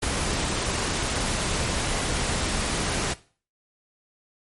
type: noise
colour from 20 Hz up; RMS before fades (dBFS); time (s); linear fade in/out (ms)
pink; -26; 0.02-3.14; 10
effects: noise-tail reverb RT60 0.4 s tail -18 dB re dry + MP3 48 kbps